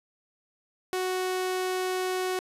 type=tone; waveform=sawtooth; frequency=370 Hz; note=F#4; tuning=in tune; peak=-23 dBFS; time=0.93-2.39 s; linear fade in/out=0 ms; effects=resampled to 32000 Hz + 10-bit